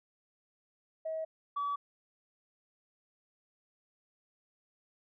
sine tone pair in turn, 639 / 1143.8 Hz, D#5 / D6, +46 / -46 cents, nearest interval minor seventh, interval 1008 cents, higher second, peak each -33 / -30 dBFS, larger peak second, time 1.05-1.25 / 1.56-1.76 s, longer neither, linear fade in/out 10 ms, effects tanh soft clip ceiling -28 dBFS

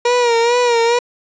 30% pulse tone with vibrato, 476 Hz, A#4, 36 cents sharp, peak -9 dBFS, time 0.05-0.99 s, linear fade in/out 5 ms, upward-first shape sine, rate 2.3 Hz, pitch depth 59 cents each way, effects resampled to 16000 Hz + 7-bit

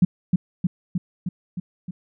sine tone with echo, 178.9 Hz, F3, 42 cents sharp, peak -10 dBFS, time 0.02-0.05 s, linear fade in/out 5 ms, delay 310 ms, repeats 6, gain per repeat -3 dB, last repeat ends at 1.91 s, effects none

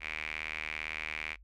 sawtooth tone with band-pass filter, 77.78 Hz, D#2, in tune, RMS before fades -39 dBFS, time 0-1.37 s, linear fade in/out 50 ms, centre 2300 Hz, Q 6.2, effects noise-tail reverb RT60 0.1 s tail -24 dB re dry + added 50 Hz sine -54 dBFS peak until 1.43 s

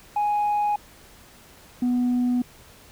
sine tone pair in turn, 830.6 / 246.5 Hz, G#5 / B3, 0 / -3 cents, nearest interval octave + major sixth, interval 2103 cents, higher first, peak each -18 / -17 dBFS, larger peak second, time 0.16-0.76 / 1.82-2.42 s, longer neither, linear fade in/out 5 ms, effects tanh soft clip ceiling -18 dBFS + pink hiss -50 dBFS RMS until 2.91 s

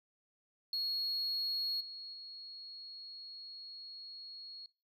sine tone with level steps, 4317 Hz, C#8, 47 cents flat, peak -31 / -44 / -46 dBFS, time 0.73-4.66 s, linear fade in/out 2 ms, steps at 1.8 / 2.13 s, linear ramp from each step 10 ms, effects noise-tail reverb RT60 0.3 s tail -22 dB re dry + tanh soft clip ceiling -32 dBFS

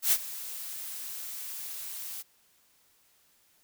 blue noise with ADSR envelope, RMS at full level -22 dBFS, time 0.02-2.23 s, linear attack 98 ms, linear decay 58 ms, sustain -17 dB, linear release 24 ms, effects white hiss -66 dBFS RMS until 3.63 s

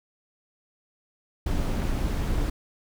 brown noise with amplitude modulation, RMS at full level -24 dBFS, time 1.46-2.5 s, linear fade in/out 5 ms, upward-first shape sine, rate 260 Hz, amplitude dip 40%, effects none

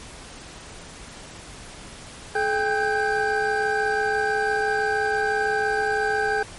triangle tone cluster, 428.1 / 795 / 1537 / 1603 Hz, A4 / G5 / G6 / G6, -47 / +24 / -35 / +38 cents, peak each -23 / -23 / -25 / -26 dBFS, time 2.35-6.43 s, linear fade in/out 5 ms, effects pink hiss -41 dBFS RMS until 6.58 s + MP3 48 kbps

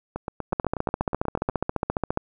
two click trains, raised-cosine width 1 ms, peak -15 / -9 dBFS, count 12 / 25, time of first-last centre 0.16-1.497 / 0.53-2.174 s, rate 8.23 / 14.6 Hz, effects none

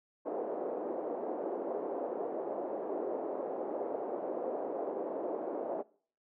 white band-pass noise, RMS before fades -37 dBFS, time 0.25-5.83 s, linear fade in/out 20 ms, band 330 to 620 Hz, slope 24 dB/octave, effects noise-tail reverb RT60 0.5 s tail -23 dB re dry

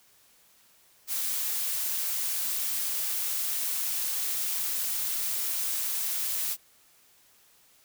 blue noise, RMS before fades -30 dBFS, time 1.07-6.57 s, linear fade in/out 50 ms, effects white hiss -61 dBFS RMS until 7.84 s

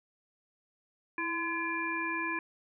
harmonic tone with a mistuned harmonic, 340.3 Hz, F4, 45 cents flat, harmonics 1 / 3 / 5 / 7, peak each -38 / -36 / -36 / -36 dBFS, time 1.18-2.39 s, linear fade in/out 2 ms, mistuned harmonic 1, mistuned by -55 cents, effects none

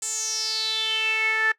sawtooth tone with band-pass filter sweep, 440 Hz, A4, in tune, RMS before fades -25 dBFS, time 0.02-1.52 s, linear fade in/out 5 ms, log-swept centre 7800 to 1700 Hz, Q 7.4, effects noise-tail reverb RT60 0.1 s tail -19 dB re dry

